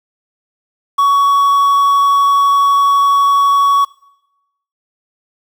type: tone with quantisation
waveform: triangle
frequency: 1122 Hz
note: C#6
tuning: 21 cents sharp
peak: -6 dBFS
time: 0.98-3.85 s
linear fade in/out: 10 ms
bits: 6
effects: noise-tail reverb RT60 0.9 s tail -21 dB re dry